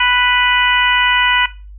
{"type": "harmonic tone", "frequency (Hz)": 493.9, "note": "B4", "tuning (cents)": 0, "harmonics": [2, 3, 4, 5, 6], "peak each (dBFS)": [-17, -17, -17, -17, -17], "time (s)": [0, 1.46], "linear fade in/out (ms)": 5, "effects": ["noise-tail reverb RT60 0.3 s tail -17 dB re dry", "added 50 Hz sine -32 dBFS peak until 1.78 s"]}